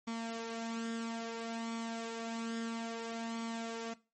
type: tone with flanger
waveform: sawtooth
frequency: 228.7 Hz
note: A#3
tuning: 33 cents flat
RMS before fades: -39 dBFS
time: 0.07-3.94 s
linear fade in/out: 10 ms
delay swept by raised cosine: 0.89 to 3.79 ms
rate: 0.6 Hz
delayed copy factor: +0.55
effects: noise-tail reverb RT60 0.3 s tail -19 dB re dry + MP3 32 kbps